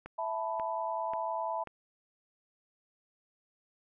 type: click train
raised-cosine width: 0.5 ms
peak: -28 dBFS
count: 4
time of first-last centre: 0.06-1.673 s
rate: 1.86 Hz
type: chord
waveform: sine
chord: E suspended fourth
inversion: none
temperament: just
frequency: 659.3 / 879 / 988.9 Hz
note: E5 / A5 / B5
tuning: 0 / -2 / +2 cents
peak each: -36 dBFS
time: 0.18-1.64 s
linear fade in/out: 10 ms
effects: none